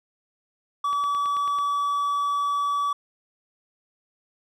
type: tone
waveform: triangle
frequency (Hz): 1146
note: D6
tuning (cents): -43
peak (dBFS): -20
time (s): 0.84-2.93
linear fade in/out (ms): 5
type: click train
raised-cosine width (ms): 0.3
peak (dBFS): -25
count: 7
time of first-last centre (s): 0.93-1.586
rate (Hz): 9.14
effects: none